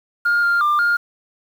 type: tone with pitch steps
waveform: sine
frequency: 1414 / 1399 / 1193 / 1412 Hz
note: F6 / F6 / D6 / F6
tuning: +21 / +3 / +27 / +19 cents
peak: -12 dBFS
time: 0.25-0.97 s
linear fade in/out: 10 ms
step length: 180 ms
effects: tanh soft clip ceiling -12 dBFS + 7-bit